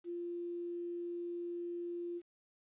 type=tone with quantisation; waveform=sine; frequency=346.7 Hz; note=F4; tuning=13 cents flat; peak=-38 dBFS; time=0.04-2.22 s; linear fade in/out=50 ms; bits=11; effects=resampled to 8000 Hz